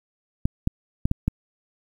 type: clicks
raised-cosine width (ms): 5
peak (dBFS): -8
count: 5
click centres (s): 0.455 / 0.674 / 1.055 / 1.114 / 1.28
effects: 8-bit